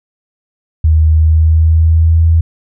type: tone with pitch glide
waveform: sine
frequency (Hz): 78.7 to 82.04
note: D#2 to E2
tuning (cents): +20 to -8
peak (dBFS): -5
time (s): 0.84-2.41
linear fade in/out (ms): 5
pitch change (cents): +72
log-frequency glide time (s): 1.11-2.25
effects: none